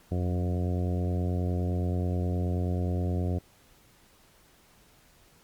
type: harmonic tone with a mistuned harmonic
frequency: 89.5 Hz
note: F2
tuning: 43 cents sharp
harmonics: 1 / 2 / 3 / 4 / 5 / 6 / 7 / 8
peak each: -27 / -33 / -37 / -39 / -41 / -43 / -44 / -45 dBFS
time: 0.11-3.39 s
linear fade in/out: 10 ms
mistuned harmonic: 1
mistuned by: -30 cents
effects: pink hiss -60 dBFS RMS until 5.43 s + Opus 48 kbps